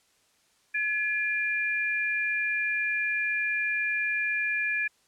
sine tone pair together, 1703 / 2395 Hz, G#6 / D7, +43 / +33 cents, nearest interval tritone, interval 590 cents, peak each -28 dBFS, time 0.74-4.88 s, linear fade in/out 10 ms, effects white hiss -66 dBFS RMS until 5.07 s + low-pass 9000 Hz 12 dB/octave

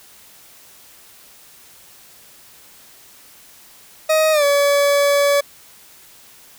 40% pulse tone with pitch glide, 628 to 569.3 Hz, D#5 to C#5, +16 to +46 cents, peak -12 dBFS, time 4.09-5.41 s, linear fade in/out 10 ms, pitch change -170 cents, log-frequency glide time 4.32-4.44 s, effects white hiss -46 dBFS RMS until 6.58 s

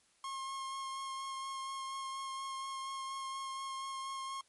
45% pulse tone with vibrato, 1075 Hz, C6, 47 cents sharp, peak -39 dBFS, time 0.24-4.41 s, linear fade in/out 2 ms, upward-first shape sine, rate 4.2 Hz, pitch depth 13 cents each way, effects white hiss -70 dBFS RMS until 4.48 s + MP3 48 kbps

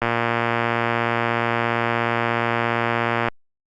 click train, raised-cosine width 0.5 ms, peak -5 dBFS, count 383, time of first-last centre 0.02-3.285 s, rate 117 Hz, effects Opus 48 kbps

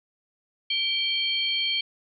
sine tone cluster, 2323 / 3171 / 4378 Hz, D7 / G7 / C#8, -20 / +19 / -22 cents, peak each -30 / -25 / -30 dBFS, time 0.7-1.81 s, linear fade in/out 5 ms, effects none

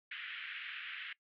pink band-pass noise, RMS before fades -45 dBFS, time 0.11-1.13 s, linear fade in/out 5 ms, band 1500 to 3200 Hz, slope 48 dB/octave, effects noise-tail reverb RT60 0.1 s tail -21 dB re dry

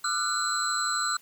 sine tone cluster, 1193 / 1355 / 1467 / 4094 / 7780 Hz, D6 / E6 / F#6 / C8 / B8, +27 / +47 / -15 / -38 / -27 cents, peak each -31 dBFS, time 0.04-1.17 s, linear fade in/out 5 ms, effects tanh soft clip ceiling -17 dBFS + white hiss -57 dBFS RMS until 1.21 s

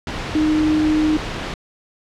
sine tone in noise, 308.3 Hz, D#4, 16 cents flat, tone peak -14 dBFS, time 0.35-1.17 s, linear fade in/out 2 ms, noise pink, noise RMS -26 dBFS, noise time 0.07-1.54 s, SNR +9 dB, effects low-pass 4000 Hz 12 dB/octave

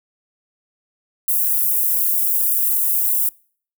white high-pass noise, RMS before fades -18 dBFS, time 1.28-3.29 s, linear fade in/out 2 ms, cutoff 11000 Hz, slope 24 dB/octave, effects noise-tail reverb RT60 0.5 s tail -26 dB re dry

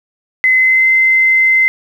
sine tone with pitch glide, 2041 to 2067 Hz, C7 to C7, -44 to -22 cents, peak -7 dBFS, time 0.44-1.68 s, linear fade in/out 0 ms, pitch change +22 cents, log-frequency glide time 0.55-0.88 s, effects 7-bit

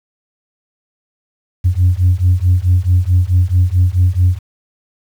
sine beating tone pair, 88.1 / 92.7 Hz, F2 / F#2, +16 / +4 cents, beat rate 4.6 Hz, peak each -11 dBFS, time 1.64-4.39 s, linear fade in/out 20 ms, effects tanh soft clip ceiling -4 dBFS + 7-bit

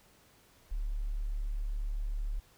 sine tone, 36.23 Hz, D1, 23 cents flat, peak -31 dBFS, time 0.71-2.4 s, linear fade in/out 10 ms, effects pink hiss -63 dBFS RMS until 2.57 s

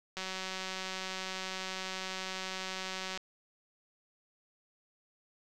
click train, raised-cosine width 0.2 ms, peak -21 dBFS, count 566, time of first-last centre 0.17-3.175 s, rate 188 Hz, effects none

